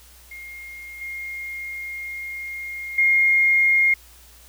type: tone with level steps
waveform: sine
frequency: 2134 Hz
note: C7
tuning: 34 cents sharp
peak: -35 / -29 / -14 dBFS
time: 0.31-3.94 s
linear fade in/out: 5 ms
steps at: 1.01 / 2.98 s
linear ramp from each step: 5 ms
effects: added 60 Hz sine -50 dBFS peak until 4.48 s + white hiss -50 dBFS RMS until 4.48 s